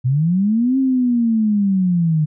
sine linear two-way sweep, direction up then down, 120.6 to 269.1 to 149.9 Hz, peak -13 dBFS, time 0.04-2.26 s, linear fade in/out 20 ms, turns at 0.78 s, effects none

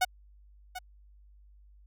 sawtooth tone with echo, 736 Hz, F#5, 9 cents flat, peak -19 dBFS, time 0.01-0.05 s, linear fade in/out 10 ms, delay 740 ms, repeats 1, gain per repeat -13 dB, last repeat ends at 0.79 s, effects added 50 Hz sine -54 dBFS peak until 1.86 s

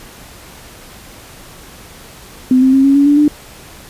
sine tone with pitch steps, 255.8 / 262.2 / 268.8 / 275.6 / 282.5 / 289.6 / 296.9 Hz, C4 / C4 / C4 / C#4 / C#4 / D4 / D4, -39 / +4 / +47 / -10 / +33 / -24 / +19 cents, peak -6 dBFS, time 2.51-3.28 s, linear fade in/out 2 ms, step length 110 ms, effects pink hiss -37 dBFS RMS until 3.89 s + resampled to 32000 Hz

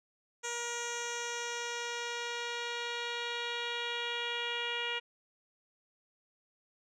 10% pulse tone with low-pass filter sweep, 475.2 Hz, A#4, 33 cents sharp, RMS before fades -37 dBFS, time 0.43-5 s, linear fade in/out 20 ms, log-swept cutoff 6800 to 3000 Hz, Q 3.5, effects none

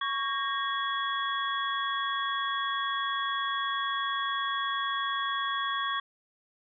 sine tone cluster, 1116 / 1615 / 1865 / 3352 Hz, C#6 / G#6 / A#6 / G#7, +11 / -49 / 0 / +15 cents, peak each -30 / -36 / -37 / -35 dBFS, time 0.01-6 s, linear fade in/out 5 ms, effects none

